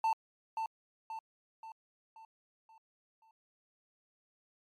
triangle tone with echo, 891 Hz, A5, 22 cents sharp, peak -25 dBFS, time 0.04-0.13 s, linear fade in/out 2 ms, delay 530 ms, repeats 6, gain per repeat -6 dB, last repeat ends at 3.31 s, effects MP3 64 kbps

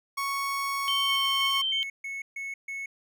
30% pulse tone with pitch glide, 1108.7 to 1096.6 Hz, C#6 to C#6, 0 to -19 cents, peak -25 dBFS, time 0.17-1.62 s, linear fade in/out 10 ms, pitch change -19 cents, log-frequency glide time 1.02-1.28 s
sine tone, 3116 Hz, G7, 11 cents flat, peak -25 dBFS, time 0.88-1.83 s, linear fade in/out 0 ms
triangle tone bursts, 2200 Hz, C#7, 14 cents flat, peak -31 dBFS, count 6, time 1.08-2.86 s, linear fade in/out 5 ms, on 180 ms, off 140 ms
effects none

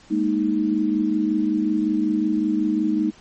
sine chord, Ab suspended second, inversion none, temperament equal, 207.7 / 233.1 / 311.1 Hz, Ab3 / Bb3 / Eb4, 0 / 0 / 0 cents, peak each -24 / -25 / -20 dBFS, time 0.1-3.11 s, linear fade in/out 20 ms, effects pink hiss -50 dBFS RMS until 3.2 s + MP3 32 kbps

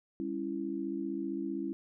sine chord, C# diminished, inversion second, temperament just, 199.57 / 277.2 / 332.6 Hz, G3 / C#4 / E4, +31 / 0 / +16 cents, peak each -40 / -37 / -36 dBFS, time 0.2-1.73 s, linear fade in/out 0 ms, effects none

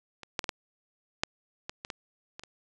clicks, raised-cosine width 0.2 ms, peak -25 / -11 / -18 / -12 / -8 / -18 / -20 / -18 / -24 / -26 dBFS, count 10, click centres 0.233 / 0.392 / 0.442 / 0.492 / 1.235 / 1.695 / 1.849 / 1.902 / 2.395 / 2.436 s, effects resampled to 22050 Hz + 7-bit

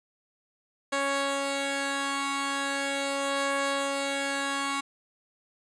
10% pulse tone pair together, 277.4 / 554.4 Hz, C#4 / C#5, +1 / 0 cents, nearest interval octave, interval 1199 cents, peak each -22 dBFS, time 0.92-4.81 s, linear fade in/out 10 ms, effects resampled to 22050 Hz

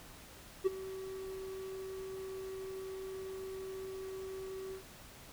triangle tone with ADSR envelope, 381.4 Hz, G4, 47 cents flat, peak -22 dBFS, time 0.64-4.83 s, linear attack 26 ms, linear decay 17 ms, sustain -17 dB, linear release 88 ms, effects pink hiss -54 dBFS RMS until 5.32 s

